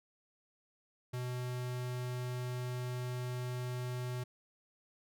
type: tone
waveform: square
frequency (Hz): 124.7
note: B2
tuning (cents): +17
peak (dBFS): -37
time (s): 1.13-4.24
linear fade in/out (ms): 10
effects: none